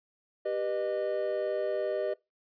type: chord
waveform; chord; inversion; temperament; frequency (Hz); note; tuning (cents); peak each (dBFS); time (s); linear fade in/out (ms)
triangle; G augmented; none; just; 392 / 490 / 612.5; G4 / B4 / D#5; 0 / -14 / -27; -32 / -33 / -29; 0.45-2.14; 10
effects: noise-tail reverb RT60 0.2 s tail -21 dB re dry + resampled to 11025 Hz